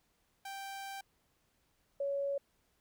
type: tone pair in turn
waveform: sawtooth / sine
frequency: 784 / 559.4 Hz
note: G5 / C#5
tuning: 0 / +16 cents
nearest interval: tritone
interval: 584 cents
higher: first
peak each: -38 / -32 dBFS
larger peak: second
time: 0.45-1.01 / 2-2.38 s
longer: first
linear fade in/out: 5 ms
effects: pink hiss -75 dBFS RMS until 2.8 s